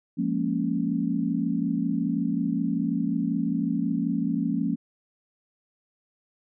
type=chord; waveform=sine; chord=Bb minor seventh; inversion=second; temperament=equal; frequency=174.61 / 207.7 / 233.1 / 277.2 Hz; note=F3 / Ab3 / Bb3 / Db4; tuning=0 / 0 / 0 / 0 cents; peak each=-29 / -30 / -28 / -28 dBFS; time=0.17-4.76 s; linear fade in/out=20 ms; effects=none